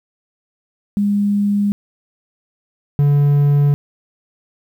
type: tone pair in turn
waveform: sine / triangle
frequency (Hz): 203.5 / 143.9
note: G#3 / D3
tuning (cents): -35 / -35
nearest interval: tritone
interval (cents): 600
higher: first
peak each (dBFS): -13 / -8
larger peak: second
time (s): 0.97-1.72 / 2.99-3.74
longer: neither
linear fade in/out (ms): 0
effects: 8-bit